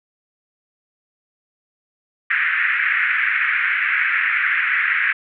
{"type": "band-pass noise", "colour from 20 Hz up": "pink", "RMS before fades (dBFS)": -19, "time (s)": [2.3, 5.13], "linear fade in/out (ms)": 5, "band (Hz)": [1500, 2300], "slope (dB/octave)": 48, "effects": []}